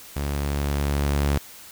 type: tone with level ramp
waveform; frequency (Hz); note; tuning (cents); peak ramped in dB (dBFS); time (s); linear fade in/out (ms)
sawtooth; 71.3; C#2; +49; -21 to -15; 0.16-1.38; 5
effects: white hiss -44 dBFS RMS until 1.71 s